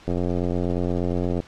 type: click train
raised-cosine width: 2 ms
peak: -12 dBFS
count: 118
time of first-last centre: 0.08-1.402 s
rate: 88.5 Hz
effects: pink hiss -48 dBFS RMS until 1.47 s + low-pass 5000 Hz 12 dB/octave